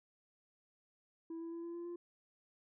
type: tone with pitch steps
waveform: sine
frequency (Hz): 329.3 / 332.7 / 336.2 / 339.7 / 343.3 / 346.9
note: E4 / E4 / E4 / F4 / F4 / F4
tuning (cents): -2 / +16 / +34 / -48 / -30 / -12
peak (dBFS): -39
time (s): 1.3-1.96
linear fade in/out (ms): 5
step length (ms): 110
effects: tanh soft clip ceiling -41 dBFS